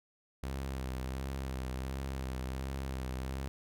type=tone with vibrato; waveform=sawtooth; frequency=65.8 Hz; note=C2; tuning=10 cents sharp; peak=-32 dBFS; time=0.43-3.48 s; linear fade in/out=0 ms; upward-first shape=sine; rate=1.4 Hz; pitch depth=42 cents each way; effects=none